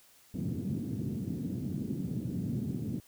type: band-pass noise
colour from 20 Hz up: white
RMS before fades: -35 dBFS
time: 0.34-3 s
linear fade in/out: 2 ms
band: 100 to 250 Hz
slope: 24 dB/octave
effects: white hiss -61 dBFS RMS until 3.07 s